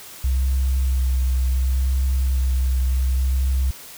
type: tone with vibrato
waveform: sine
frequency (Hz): 64.8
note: C2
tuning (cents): -16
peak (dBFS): -15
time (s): 0.24-3.71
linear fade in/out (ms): 5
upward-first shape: sine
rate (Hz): 0.69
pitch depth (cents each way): 23
effects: tanh soft clip ceiling -14 dBFS + white hiss -40 dBFS RMS until 3.97 s